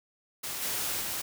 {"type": "noise with level steps", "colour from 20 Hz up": "white", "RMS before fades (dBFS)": [-36, -32, -34], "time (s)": [0.43, 1.22], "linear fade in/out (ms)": 10, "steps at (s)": [0.61, 1], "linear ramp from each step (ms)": 20, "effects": []}